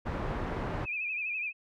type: low-pass noise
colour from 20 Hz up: pink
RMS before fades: -34 dBFS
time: 0.05-0.86 s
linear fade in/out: 20 ms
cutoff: 1400 Hz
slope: 12 dB/octave
type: tone with vibrato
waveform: sine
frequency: 2489 Hz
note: D#7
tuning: in tune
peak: -31 dBFS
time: 0.84-1.53 s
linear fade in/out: 50 ms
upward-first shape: sine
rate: 12 Hz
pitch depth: 81 cents each way
effects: none